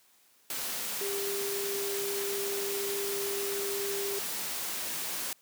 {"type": "tone in noise", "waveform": "sine", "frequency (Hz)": 399.1, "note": "G4", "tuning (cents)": 31, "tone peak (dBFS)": -33, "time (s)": [1.01, 4.19], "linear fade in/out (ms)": 2, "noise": "white", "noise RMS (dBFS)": -35, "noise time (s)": [0.5, 5.33], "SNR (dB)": -1, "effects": ["white hiss -64 dBFS RMS until 5.41 s", "high-pass 150 Hz 12 dB/octave"]}